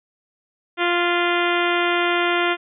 harmonic tone with a mistuned harmonic, 349.2 Hz, F4, in tune, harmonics 1 / 2 / 3 / 4 / 5 / 6 / 7 / 8 / 9 / 10, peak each -22 / -25 / -27 / -24 / -29 / -27 / -29 / -31 / -31 / -34 dBFS, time 0.77-2.57 s, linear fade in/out 50 ms, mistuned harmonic 6, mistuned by -24 cents, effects none

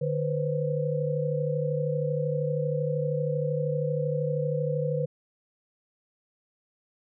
sine tone cluster, 149.5 / 492.2 / 525 Hz, D3 / B4 / C5, +31 / -6 / +6 cents, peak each -28 / -29 / -32 dBFS, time 0.01-5.06 s, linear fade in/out 10 ms, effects none

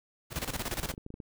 pink noise with tremolo, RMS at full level -33 dBFS, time 0.3-0.95 s, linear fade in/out 50 ms, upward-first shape square, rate 17 Hz, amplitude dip 75%
clicks, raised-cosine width 3 ms, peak -29 dBFS, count 9, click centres 0.771 / 0.838 / 0.904 / 0.939 / 0.979 / 1.064 / 1.104 / 1.141 / 1.202 s
effects none

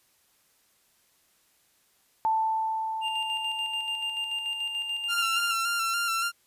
sine tone with exponential decay, 884 Hz, A5, 8 cents sharp, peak -21 dBFS, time 2.25-5.93 s, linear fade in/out 0 ms, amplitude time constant 800 ms
triangle tone with tremolo, 2800 Hz, F7, 4 cents sharp, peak -26 dBFS, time 3.01-5.55 s, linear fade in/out 50 ms, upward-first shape square, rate 6.9 Hz, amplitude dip 40%
sawtooth tone with vibrato, 1371 Hz, F6, 32 cents flat, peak -22 dBFS, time 5.08-6.32 s, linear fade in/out 50 ms, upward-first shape square, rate 3.5 Hz, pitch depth 28 cents each way
effects white hiss -66 dBFS RMS until 6.46 s + resampled to 32000 Hz

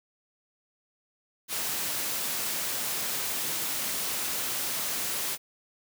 white high-pass noise, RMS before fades -31 dBFS, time 1.48-5.38 s, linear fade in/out 50 ms, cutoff 110 Hz, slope 12 dB/octave, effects none

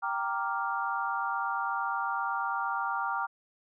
sine chord, G minor seventh, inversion none, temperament equal, 784 / 932.3 / 1174.7 / 1396.9 Hz, G5 / Bb5 / D6 / F6, 0 / 0 / 0 / 0 cents, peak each -35 / -34 / -34 / -34 dBFS, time 0.02-3.27 s, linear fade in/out 20 ms, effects none

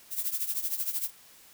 violet noise with tremolo, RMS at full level -28 dBFS, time 0.1-1.11 s, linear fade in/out 50 ms, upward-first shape triangle, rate 13 Hz, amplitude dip 85%, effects white hiss -55 dBFS RMS until 1.53 s

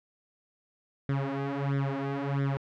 sawtooth tone with flanger, 138.59 Hz, C#3, in tune, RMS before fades -30 dBFS, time 1.09-2.57 s, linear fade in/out 0 ms, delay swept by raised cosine 0.55 to 4.75 ms, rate 1.5 Hz, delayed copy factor +0.9, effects low-pass 2000 Hz 12 dB/octave

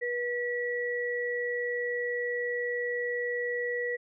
sine tone pair together, 484.8 / 1939 Hz, B4 / B6, -32 / -32 cents, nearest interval 2 octaves, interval 2400 cents, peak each -31 / -32 dBFS, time 0.01-3.97 s, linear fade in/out 20 ms, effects none

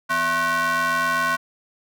square ring-modulated tone, 207.7 Hz, G#3, in tune, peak -17 dBFS, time 0.09-1.37 s, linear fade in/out 20 ms, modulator 1290 Hz, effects none

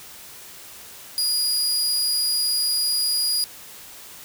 sawtooth tone, 4881 Hz, D#8, 34 cents flat, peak -17 dBFS, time 1.18-3.44 s, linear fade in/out 0 ms, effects white hiss -42 dBFS RMS until 4.24 s

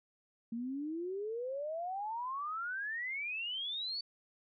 sine exponential sweep, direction up, 225.4 to 4559 Hz, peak -36 dBFS, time 0.52-4.01 s, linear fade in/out 5 ms, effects none

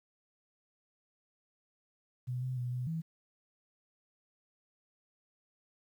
sine tone with pitch steps, 124.9 / 128.3 / 123.2 / 125.1 / 162.6 Hz, B2 / C3 / B2 / B2 / E3, +20 / -34 / -4 / +23 / -23 cents, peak -33 dBFS, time 2.27-3.02 s, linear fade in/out 20 ms, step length 150 ms, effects 11-bit

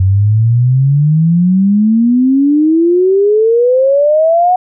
sine exponential sweep, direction up, 92.5 to 740 Hz, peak -6 dBFS, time 0-4.56 s, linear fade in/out 5 ms, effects none

